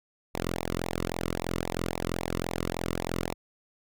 sawtooth tone with flanger, 43.05 Hz, F1, 24 cents flat, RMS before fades -32 dBFS, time 0.34-3.34 s, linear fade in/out 10 ms, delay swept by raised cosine 0.63 to 1.27 ms, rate 3.7 Hz, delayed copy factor -1, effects none

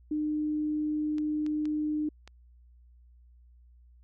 sine tone, 303.1 Hz, D#4, 45 cents flat, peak -27 dBFS, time 0.11-2.09 s, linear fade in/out 5 ms
clicks, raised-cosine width 0.2 ms, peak -30 dBFS, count 4, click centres 1.183 / 1.464 / 1.655 / 2.276 s
effects added 60 Hz sine -54 dBFS peak until 4.03 s

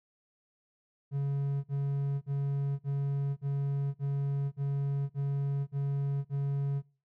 triangle tone bursts, 139.9 Hz, C#3, 16 cents sharp, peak -26 dBFS, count 10, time 1.11-6.824 s, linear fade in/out 50 ms, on 530 ms, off 46 ms, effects noise-tail reverb RT60 0.4 s tail -24 dB re dry

